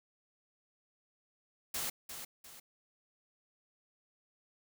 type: noise with echo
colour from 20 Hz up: white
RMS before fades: -37 dBFS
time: 1.74-1.9 s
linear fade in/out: 5 ms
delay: 350 ms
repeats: 2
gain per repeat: -8 dB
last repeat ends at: 2.6 s
effects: none